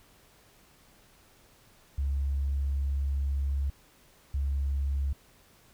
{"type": "tone pair in turn", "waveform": "sine", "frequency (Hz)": [69.3, 69.3], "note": ["C#2", "C#2"], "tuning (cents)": [0, 0], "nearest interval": "unison", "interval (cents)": 0, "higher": "neither", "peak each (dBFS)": -25, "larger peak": "neither", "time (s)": [[1.98, 3.7], [4.34, 5.13]], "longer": "first", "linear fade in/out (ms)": 5, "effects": ["tanh soft clip ceiling -22 dBFS", "pink hiss -60 dBFS RMS until 5.73 s"]}